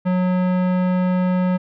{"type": "tone with tanh clipping", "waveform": "sine", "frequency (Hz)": 182.5, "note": "F#3", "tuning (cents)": -24, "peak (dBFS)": -18, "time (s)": [0.05, 1.58], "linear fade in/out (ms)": 20, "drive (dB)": 18, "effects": []}